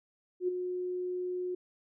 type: tone with ADSR envelope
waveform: sine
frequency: 362.1 Hz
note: F#4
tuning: 37 cents flat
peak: -25 dBFS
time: 0.4-1.55 s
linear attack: 82 ms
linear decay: 11 ms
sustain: -7 dB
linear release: 6 ms
effects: none